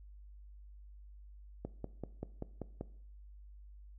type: click train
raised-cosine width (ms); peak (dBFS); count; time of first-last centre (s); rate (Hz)
2; -26; 7; 1.65-2.811; 5.17
effects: noise-tail reverb RT60 0.6 s tail -18 dB re dry + added 50 Hz sine -51 dBFS peak until 3.98 s